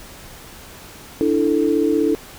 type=chord; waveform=sine; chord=D suspended second; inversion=none; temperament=equal; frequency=293.7 / 329.6 / 440 Hz; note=D4 / E4 / A4; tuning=0 / 0 / 0 cents; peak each=-19 dBFS; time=1.21-2.15 s; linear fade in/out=0 ms; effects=pink hiss -40 dBFS RMS until 2.38 s